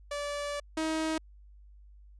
sawtooth tone pair in turn, 579 / 317.3 Hz, D5 / D#4, -25 / +34 cents, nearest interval minor seventh, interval 1041 cents, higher first, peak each -29 / -25 dBFS, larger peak second, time 0.11-0.6 / 0.77-1.18 s, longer first, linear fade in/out 5 ms, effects added 50 Hz sine -51 dBFS peak until 2.19 s + resampled to 22050 Hz

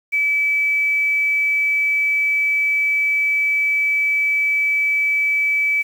sine tone with quantisation, 2300 Hz, D7, 37 cents flat, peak -15 dBFS, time 0.12-5.83 s, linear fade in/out 20 ms, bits 7, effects none

